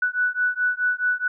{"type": "beating tone pair", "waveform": "sine", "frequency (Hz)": [1480, 1484.7], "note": ["F#6", "F#6"], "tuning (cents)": [0, 6], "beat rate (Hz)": 4.7, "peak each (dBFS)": -23, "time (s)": [0.02, 1.28], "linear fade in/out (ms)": 5, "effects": []}